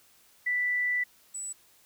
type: tone pair in turn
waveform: sine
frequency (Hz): 1975.5 / 7902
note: B6 / B8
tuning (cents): 0 / 0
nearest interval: 2 octaves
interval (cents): 2400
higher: second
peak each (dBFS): -25 / -34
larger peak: first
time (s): 0.46-1.04 / 1.34-1.53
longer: first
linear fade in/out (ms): 10
effects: white hiss -61 dBFS RMS until 1.85 s